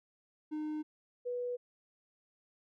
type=tone pair in turn; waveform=triangle / sine; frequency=305.8 / 490.2 Hz; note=D#4 / B4; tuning=-30 / -13 cents; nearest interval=minor sixth; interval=817 cents; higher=second; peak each=-33 / -34 dBFS; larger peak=first; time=0.51-0.83 / 1.25-1.57 s; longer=neither; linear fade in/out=20 ms; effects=none